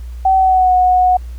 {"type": "tone with pitch glide", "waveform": "sine", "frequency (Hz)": [763, 732.3], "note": ["G5", "F#5"], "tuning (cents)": [-47, -18], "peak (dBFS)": -8, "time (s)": [0.25, 1.17], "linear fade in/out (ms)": 5, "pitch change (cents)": -71, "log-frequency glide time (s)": [0.36, 0.74], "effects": ["added 60 Hz sine -25 dBFS peak until 1.38 s", "pink hiss -49 dBFS RMS until 1.38 s"]}